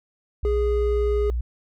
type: tone with pitch glide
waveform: sine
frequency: 60.9 to 59.75 Hz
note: B1 to A#1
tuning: -24 to +43 cents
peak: -22 dBFS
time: 0.43-1.41 s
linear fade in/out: 5 ms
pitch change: -33 cents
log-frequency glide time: 0.56-1.2 s
type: tone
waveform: triangle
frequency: 414 Hz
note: G#4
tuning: 5 cents flat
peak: -19 dBFS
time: 0.45-1.3 s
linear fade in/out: 0 ms
effects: none